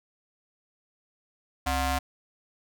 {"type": "ring-modulated tone", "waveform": "sawtooth", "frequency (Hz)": 330.6, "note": "E4", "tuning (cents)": 5, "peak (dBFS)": -18, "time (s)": [1.66, 1.99], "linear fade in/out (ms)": 10, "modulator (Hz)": 399, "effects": []}